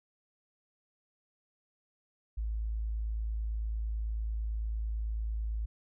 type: tone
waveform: sine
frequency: 54.5 Hz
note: A1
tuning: 16 cents flat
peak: -31 dBFS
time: 2.37-5.66 s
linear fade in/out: 10 ms
effects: none